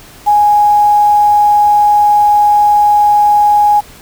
sine tone with quantisation, 830.6 Hz, G#5, in tune, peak -5 dBFS, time 0.26-3.81 s, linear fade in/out 20 ms, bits 5, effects pink hiss -37 dBFS RMS until 4.01 s

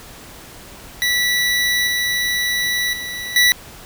25% pulse tone with level steps, 1958 Hz, B6, 15 cents flat, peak -12 / -14 / -22 / -7 dBFS, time 1.02-3.52 s, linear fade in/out 0 ms, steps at 1.87 / 2.93 / 3.36 s, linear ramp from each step 2 ms, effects pink hiss -39 dBFS RMS until 3.85 s

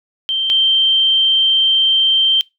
sine tone pair in turn, 3136 / 3136 Hz, G7 / G7, 0 / 0 cents, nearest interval unison, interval 0 cents, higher neither, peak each -15 / -10 dBFS, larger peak second, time 0.29-0.5 / 0.5-2.41 s, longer second, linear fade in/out 0 ms, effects noise-tail reverb RT60 0.2 s tail -22 dB re dry

